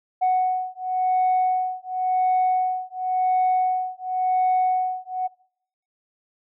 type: beating tone pair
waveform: sine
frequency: 740 / 740.93 Hz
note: F#5 / F#5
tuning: 0 / +2 cents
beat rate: 0.93 Hz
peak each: -21 dBFS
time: 0.21-5.28 s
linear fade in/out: 20 ms
effects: noise-tail reverb RT60 0.7 s tail -24 dB re dry + tanh soft clip ceiling -14 dBFS